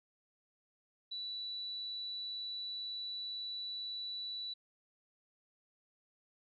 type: tone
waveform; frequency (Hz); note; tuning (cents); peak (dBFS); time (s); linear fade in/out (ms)
sine; 3951; B7; 0; -39; 1.11-4.54; 10
effects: none